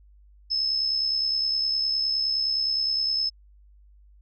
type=tone with amplitude modulation; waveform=sine; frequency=5210 Hz; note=E8; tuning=21 cents flat; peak=-20 dBFS; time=0.5-3.3 s; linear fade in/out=20 ms; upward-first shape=sine; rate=69.7 Hz; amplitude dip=50%; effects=added 50 Hz sine -51 dBFS peak until 4.21 s